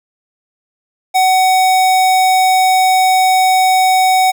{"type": "tone", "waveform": "square", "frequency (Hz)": 750, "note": "F#5", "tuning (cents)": 23, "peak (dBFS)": -9, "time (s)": [1.14, 4.32], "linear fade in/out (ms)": 20, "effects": []}